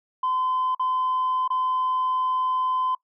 sine tone with dropouts, 1024 Hz, C6, 38 cents flat, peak -20 dBFS, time 0.23-2.95 s, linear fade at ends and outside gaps 5 ms, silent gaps 0.749-0.795 / 1.478-1.502 s, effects noise-tail reverb RT60 0.1 s tail -22 dB re dry + tanh soft clip ceiling -18 dBFS

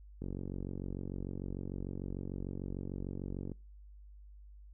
click train, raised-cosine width 3 ms, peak -27 dBFS, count 155, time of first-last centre 0.22-3.518 s, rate 46.7 Hz, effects noise-tail reverb RT60 0.3 s tail -26 dB re dry + added 50 Hz sine -51 dBFS peak until 4.73 s

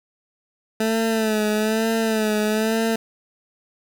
20% pulse tone with vibrato, 218.7 Hz, A3, 10 cents flat, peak -14 dBFS, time 0.8-2.96 s, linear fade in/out 5 ms, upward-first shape sine, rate 1.1 Hz, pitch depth 53 cents each way, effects 7-bit

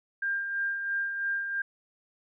sine tone with tremolo, 1598 Hz, G6, 33 cents sharp, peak -26 dBFS, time 0.22-1.62 s, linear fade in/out 5 ms, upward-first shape sine, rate 3 Hz, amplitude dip 45%, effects none

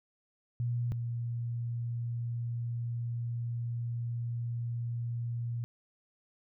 sine tone pair in turn, 120 / 118.28 Hz, B2 / A#2, -49 / +26 cents, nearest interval unison, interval 25 cents, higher first, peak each -29 / -32 dBFS, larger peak first, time 0.6-0.92 / 0.92-5.64 s, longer second, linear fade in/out 0 ms, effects none

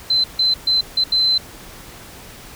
sine tone bursts at uneven times, 4066 Hz, B7, 50 cents sharp, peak -13 dBFS, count 5, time 0.1-0.24 / 0.39-0.54 / 0.67-0.81 / 0.97-1.04 / 1.12-1.38 s, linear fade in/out 5 ms, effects pink hiss -39 dBFS RMS until 2.55 s

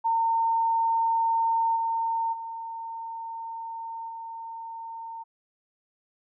sine tone with level steps, 911 Hz, A#5, 40 cents flat, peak -21 / -24 / -33 / -35 dBFS, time 0.04-5.24 s, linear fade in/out 20 ms, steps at 1.75 / 2.32 / 4.08 s, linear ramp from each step 20 ms, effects none

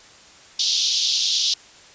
pink band-pass noise, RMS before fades -21 dBFS, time 0.59-1.54 s, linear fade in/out 5 ms, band 3300 to 6000 Hz, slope 48 dB/octave, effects white hiss -47 dBFS RMS until 1.94 s + resampled to 16000 Hz

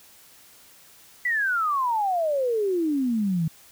sine exponential sweep, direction down, 2000 to 155.56 Hz, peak -21 dBFS, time 1.25-3.48 s, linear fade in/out 5 ms, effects white hiss -52 dBFS RMS until 3.71 s

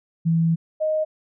sine tone pair in turn, 164.81 / 622.2 Hz, E3 / D#5, 0 / 0 cents, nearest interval octave + major seventh, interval 2300 cents, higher second, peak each -16 / -19 dBFS, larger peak first, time 0.25-0.56 / 0.8-1.05 s, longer first, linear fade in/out 20 ms, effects none

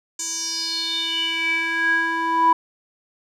square tone with band-pass filter sweep, 329.6 Hz, E4, in tune, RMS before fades -22 dBFS, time 0.19-2.53 s, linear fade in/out 5 ms, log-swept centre 7000 to 980 Hz, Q 6.6, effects none

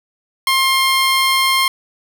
15% pulse tone, 1063 Hz, C6, 27 cents sharp, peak -6 dBFS, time 0.47-1.68 s, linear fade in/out 2 ms, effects none

